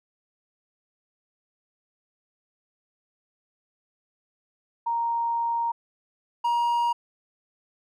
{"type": "tone pair in turn", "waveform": ["sine", "triangle"], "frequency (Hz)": [932.3, 947.5], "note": ["A#5", "A#5"], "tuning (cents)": [0, 28], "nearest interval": "unison", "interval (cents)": 28, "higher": "second", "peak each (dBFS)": [-23, -19], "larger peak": "second", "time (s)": [[4.86, 5.72], [6.44, 6.93]], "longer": "first", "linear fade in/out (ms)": 10, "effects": []}